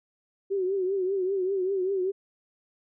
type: tone with vibrato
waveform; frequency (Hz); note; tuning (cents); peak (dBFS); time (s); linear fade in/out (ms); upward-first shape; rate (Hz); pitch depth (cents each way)
sine; 380.5; F#4; +48; -24; 0.5-2.12; 20; triangle; 5.1; 100
effects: none